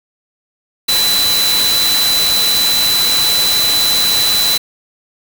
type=tone in noise; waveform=sine; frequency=3996 Hz; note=B7; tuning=20 cents sharp; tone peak=-12 dBFS; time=0.88-4.58 s; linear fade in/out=10 ms; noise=white; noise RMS=-17 dBFS; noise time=0.88-4.58 s; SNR=+2 dB; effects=none